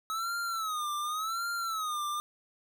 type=tone with vibrato; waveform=square; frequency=1285 Hz; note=E6; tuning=45 cents flat; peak=-32 dBFS; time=0.1-2.2 s; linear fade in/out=0 ms; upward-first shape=sine; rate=0.89 Hz; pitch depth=140 cents each way; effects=none